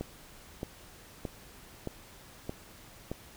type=click train; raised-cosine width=2 ms; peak=-21 dBFS; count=6; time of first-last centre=0.01-3.116 s; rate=1.61 Hz; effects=pink hiss -53 dBFS RMS until 3.36 s